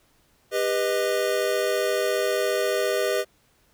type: chord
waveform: square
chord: G augmented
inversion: none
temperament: equal with one note detuned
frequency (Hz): 399.3 / 493.9 / 622.3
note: G4 / B4 / D#5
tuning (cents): +32 / 0 / 0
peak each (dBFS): -27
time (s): 0.51-3.25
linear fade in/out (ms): 50
effects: pink hiss -63 dBFS RMS until 3.73 s